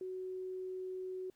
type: tone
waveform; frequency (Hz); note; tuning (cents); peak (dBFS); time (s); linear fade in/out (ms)
sine; 372; F#4; +9; -39; 0.01-1.3; 2
effects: pink hiss -75 dBFS RMS until 1.35 s